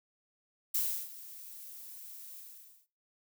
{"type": "noise with ADSR envelope", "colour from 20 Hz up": "violet", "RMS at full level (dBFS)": -30, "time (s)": [0.74, 2.87], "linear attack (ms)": 9, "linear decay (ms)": 330, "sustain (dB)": -18, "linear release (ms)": 520, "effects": ["noise-tail reverb RT60 0.3 s tail -17 dB re dry"]}